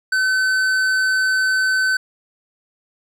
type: tone with tanh clipping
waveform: sine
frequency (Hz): 1523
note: F#6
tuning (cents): +50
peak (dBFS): -17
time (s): 0.12-1.97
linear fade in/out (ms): 5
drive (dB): 12
effects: none